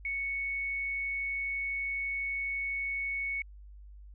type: tone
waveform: sine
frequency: 2217 Hz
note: C#7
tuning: in tune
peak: -31 dBFS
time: 0.05-3.42 s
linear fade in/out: 2 ms
effects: added 50 Hz sine -47 dBFS peak until 4.14 s